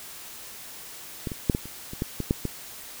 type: clicks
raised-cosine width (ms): 3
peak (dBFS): -16 / -20 / -6 / -12 / -27 / -23 / -13 / -15 / -8 / -14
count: 10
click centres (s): 1.272 / 1.318 / 1.498 / 1.549 / 1.656 / 1.934 / 2.021 / 2.203 / 2.309 / 2.453
effects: white hiss -42 dBFS RMS until 3 s